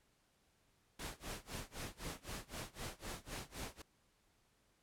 pink noise with tremolo, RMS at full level -44 dBFS, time 0.99-3.82 s, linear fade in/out 5 ms, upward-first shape sine, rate 3.9 Hz, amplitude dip 95%, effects pink hiss -75 dBFS RMS until 4.82 s + low-pass 12000 Hz 12 dB/octave

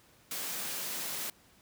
white high-pass noise, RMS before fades -37 dBFS, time 0.31-1.3 s, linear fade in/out 2 ms, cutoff 130 Hz, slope 96 dB/octave, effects pink hiss -62 dBFS RMS until 1.61 s + high-pass 60 Hz 12 dB/octave

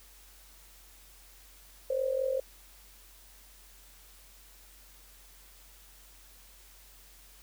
sine tone with amplitude modulation, 527 Hz, C5, 12 cents sharp, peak -24 dBFS, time 1.9-2.4 s, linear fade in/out 5 ms, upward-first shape sine, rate 44.8 Hz, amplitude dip 75%, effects added 46 Hz sine -57 dBFS peak until 7.42 s + white hiss -57 dBFS RMS until 7.42 s

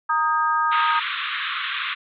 sine chord, Eb major, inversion second, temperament equal with one note detuned, 932.3 / 1244.5 / 1607.4 Hz, Bb5 / Eb6 / G6, 0 / 0 / +43 cents, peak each -23 / -20 / -26 dBFS, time 0.09-1 s, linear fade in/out 10 ms
pink band-pass noise, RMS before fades -27 dBFS, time 0.71-1.95 s, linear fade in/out 20 ms, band 1100 to 3800 Hz, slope 96 dB/octave
effects none

